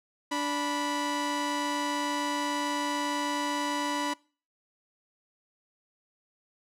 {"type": "tone pair together", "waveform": "sawtooth", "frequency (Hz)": [291.8, 982.2], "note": ["D4", "B5"], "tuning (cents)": [-11, -10], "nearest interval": "octave + major sixth", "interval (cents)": 2101, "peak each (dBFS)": -27, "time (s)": [0.31, 4.14], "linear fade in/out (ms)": 10, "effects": ["noise-tail reverb RT60 0.4 s tail -24 dB re dry", "low-pass 9000 Hz 12 dB/octave"]}